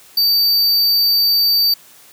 square tone, 4619 Hz, D8, 30 cents flat, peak -12 dBFS, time 0.17-1.74 s, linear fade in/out 5 ms, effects white hiss -45 dBFS RMS until 2.12 s + high-pass 100 Hz 12 dB/octave

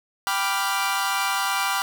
sawtooth chord, G dominant seventh, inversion none, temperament equal, 784 / 987.8 / 1174.7 / 1396.9 Hz, G5 / B5 / D6 / F6, 0 / 0 / 0 / 0 cents, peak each -24 dBFS, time 0.27-1.82 s, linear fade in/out 0 ms, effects 7-bit

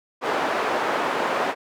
white band-pass noise, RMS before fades -24 dBFS, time 0.21-1.55 s, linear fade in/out 50 ms, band 350 to 1100 Hz, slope 12 dB/octave, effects none

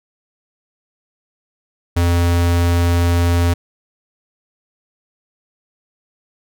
square tone, 86.3 Hz, F2, 20 cents flat, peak -13 dBFS, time 1.96-3.54 s, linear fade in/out 10 ms, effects none

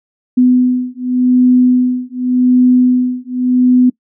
sine beating tone pair, 250.3 / 251.17 Hz, B3 / B3, +23 / +29 cents, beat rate 0.87 Hz, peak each -11 dBFS, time 0.37-3.9 s, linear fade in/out 10 ms, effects noise-tail reverb RT60 0.1 s tail -23 dB re dry

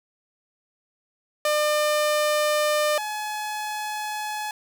sawtooth tone pair in turn, 600 / 848.5 Hz, D5 / G#5, +37 / +37 cents, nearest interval tritone, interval 600 cents, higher second, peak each -16 / -24 dBFS, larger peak first, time 1.45-2.98 / 2.98-4.51 s, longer neither, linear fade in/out 2 ms, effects none

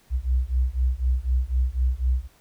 sine beating tone pair, 61.2 / 65.2 Hz, B1 / C2, -15 / -5 cents, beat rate 4 Hz, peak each -23 dBFS, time 0.1-2.28 s, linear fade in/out 50 ms, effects pink hiss -59 dBFS RMS until 2.4 s

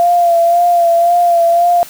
sine tone with vibrato, 689 Hz, F5, 24 cents flat, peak -7 dBFS, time 0-1.83 s, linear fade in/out 0 ms, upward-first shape sine, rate 1.9 Hz, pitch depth 32 cents each way, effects white hiss -34 dBFS RMS until 1.89 s

